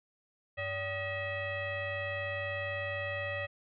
sine tone with frequency modulation, 1244.5 Hz, D#6, in tune, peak -33 dBFS, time 0.57-3.47 s, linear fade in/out 20 ms, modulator 671 Hz, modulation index 2, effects none

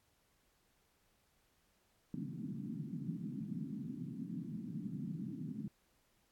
pink band-pass noise, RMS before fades -43 dBFS, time 2.14-5.68 s, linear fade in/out 2 ms, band 140 to 280 Hz, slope 48 dB/octave, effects pink hiss -75 dBFS RMS until 6.31 s + AAC 64 kbps

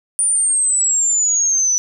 sine exponential sweep, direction down, 9397 to 5920 Hz, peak -13 dBFS, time 0.19-1.78 s, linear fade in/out 0 ms, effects none

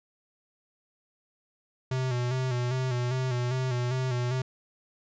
square tone with vibrato, 126.1 Hz, B2, 36 cents sharp, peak -27 dBFS, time 1.91-4.42 s, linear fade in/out 5 ms, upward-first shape square, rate 2.5 Hz, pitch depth 48 cents each way, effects resampled to 16000 Hz

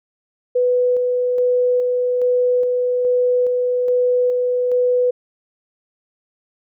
sine tone with tremolo, 495.8 Hz, B4, 7 cents sharp, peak -13 dBFS, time 0.55-5.11 s, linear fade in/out 10 ms, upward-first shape square, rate 1.2 Hz, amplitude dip 25%, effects none

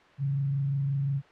sine tone with frequency modulation, 138.7 Hz, C#3, 1 cent sharp, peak -25 dBFS, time 0.18-1.22 s, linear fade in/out 50 ms, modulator 25.7 Hz, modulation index 0.25, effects white hiss -55 dBFS RMS until 1.31 s + low-pass 2000 Hz 12 dB/octave

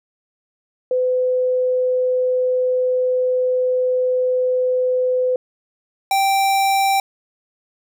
sine / square tone pair in turn, 506 / 782.2 Hz, B4 / G5, +42 / -4 cents, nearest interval minor sixth, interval 754 cents, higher second, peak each -15 dBFS, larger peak neither, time 0.91-5.36 / 6.11-7 s, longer first, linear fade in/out 2 ms, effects none

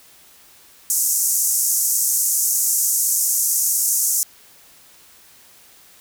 pink band-pass noise, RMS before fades -19 dBFS, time 0.9-4.23 s, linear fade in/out 0 ms, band 6100 to 15000 Hz, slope 48 dB/octave, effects white hiss -49 dBFS RMS until 6 s

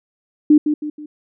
sine tone with echo, 300 Hz, D4, 37 cents sharp, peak -6 dBFS, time 0.5-0.58 s, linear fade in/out 5 ms, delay 160 ms, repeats 3, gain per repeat -8 dB, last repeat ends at 1.06 s, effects none

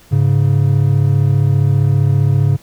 triangle tone pair together, 103.47 / 138.59 Hz, G#2 / C#3, -6 / 0 cents, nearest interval perfect fourth, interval 506 cents, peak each -11 / -10 dBFS, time 0.11-2.57 s, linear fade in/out 20 ms, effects pink hiss -46 dBFS RMS until 2.62 s

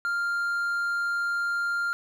triangle tone, 1396.9 Hz, F6, in tune, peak -23 dBFS, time 0.05-1.93 s, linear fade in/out 0 ms, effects none

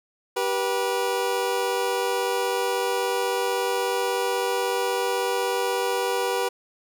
25% pulse tone pair together, 389.4 / 485.7 Hz, G4 / B4, -12 / -29 cents, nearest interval major third, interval 383 cents, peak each -23 / -21 dBFS, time 0.36-6.49 s, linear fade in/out 10 ms, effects none

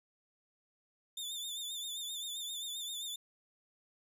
sawtooth tone with vibrato, 3568 Hz, A7, 23 cents sharp, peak -36 dBFS, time 1.17-3.16 s, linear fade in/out 5 ms, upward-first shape triangle, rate 7.6 Hz, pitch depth 78 cents each way, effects none

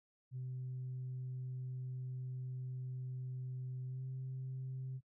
sine tone with pitch glide, 128 to 130.54 Hz, C3 to C3, -38 to -4 cents, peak -39 dBFS, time 0.31-5.01 s, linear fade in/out 50 ms, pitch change +34 cents, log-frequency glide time 3.87-4.03 s, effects noise-tail reverb RT60 0.1 s tail -24 dB re dry + tanh soft clip ceiling -37 dBFS

